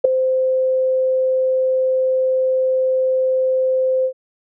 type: tone with ADSR envelope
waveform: sine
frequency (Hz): 519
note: C5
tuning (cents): -14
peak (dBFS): -3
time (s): 0.04-4.13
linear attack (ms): 10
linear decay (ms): 4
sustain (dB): -11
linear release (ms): 80
effects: none